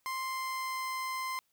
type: tone with pitch glide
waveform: 30% pulse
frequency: 1047 to 1040.4 Hz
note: C6 to C6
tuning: +1 to -10 cents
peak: -31 dBFS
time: 0.06-1.39 s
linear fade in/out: 0 ms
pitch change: -11 cents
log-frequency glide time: 0.25-0.9 s
effects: white hiss -75 dBFS RMS until 1.52 s